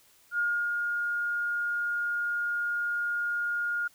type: tone with ADSR envelope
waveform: sine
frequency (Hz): 1422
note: F6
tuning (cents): +31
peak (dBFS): -24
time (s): 0.31-3.88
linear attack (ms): 76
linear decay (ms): 310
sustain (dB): -3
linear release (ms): 10
effects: white hiss -61 dBFS RMS until 3.94 s